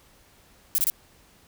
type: noise bursts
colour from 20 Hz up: violet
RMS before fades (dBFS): -22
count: 3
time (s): 0.75-0.9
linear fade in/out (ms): 0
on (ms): 32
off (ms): 27
effects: pink hiss -57 dBFS RMS until 1.47 s